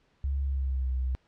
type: tone with pitch glide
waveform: sine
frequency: 68.8 to 64.19 Hz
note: C#2 to C2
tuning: -12 to -32 cents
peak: -26 dBFS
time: 0.24-1.15 s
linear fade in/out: 0 ms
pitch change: -120 cents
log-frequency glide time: 0.43-0.9 s
effects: pink hiss -68 dBFS RMS until 1.27 s + low-pass 4000 Hz 12 dB/octave